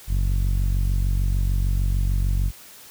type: tone with low-pass filter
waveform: sawtooth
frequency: 46.68 Hz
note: F#1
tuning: 16 cents sharp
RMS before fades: -21 dBFS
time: 0.07-2.52 s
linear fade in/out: 50 ms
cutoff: 120 Hz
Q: 0.87
effects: white hiss -45 dBFS RMS until 2.9 s